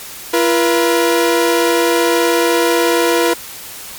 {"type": "tone pair together", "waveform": "sawtooth", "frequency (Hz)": [340.3, 481.2], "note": ["F4", "B4"], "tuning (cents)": [-45, -45], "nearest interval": "tritone", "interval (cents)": 600, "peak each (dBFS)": -10, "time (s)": [0.33, 3.34], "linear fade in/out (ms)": 10, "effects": ["white hiss -31 dBFS RMS until 3.98 s", "MP3 96 kbps"]}